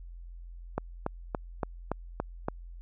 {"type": "click train", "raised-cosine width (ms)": 1, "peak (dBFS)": -15, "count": 7, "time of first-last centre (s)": [0.78, 2.485], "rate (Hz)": 3.52, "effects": ["added 43 Hz sine -42 dBFS peak until 2.81 s"]}